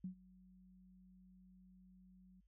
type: tone with ADSR envelope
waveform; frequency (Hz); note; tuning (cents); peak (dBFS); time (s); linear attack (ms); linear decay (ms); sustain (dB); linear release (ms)
sine; 185; F#3; 0; -40; 0.04-2.41; 4; 100; -22; 12
effects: added 50 Hz sine -70 dBFS peak until 2.47 s